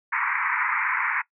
white band-pass noise, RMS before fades -25 dBFS, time 0.12-1.22 s, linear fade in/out 10 ms, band 890 to 2300 Hz, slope 96 dB/octave, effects noise-tail reverb RT60 0.1 s tail -20 dB re dry

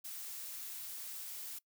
blue noise, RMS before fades -45 dBFS, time 0.04-1.59 s, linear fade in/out 10 ms, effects noise-tail reverb RT60 0.1 s tail -22 dB re dry

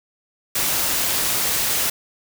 white noise, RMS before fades -21 dBFS, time 0.55-1.9 s, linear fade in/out 5 ms, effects none

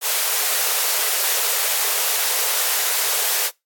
white high-pass noise, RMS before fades -20 dBFS, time 0.01-3.51 s, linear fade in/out 50 ms, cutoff 400 Hz, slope 96 dB/octave, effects noise-tail reverb RT60 0.2 s tail -23 dB re dry + AAC 64 kbps

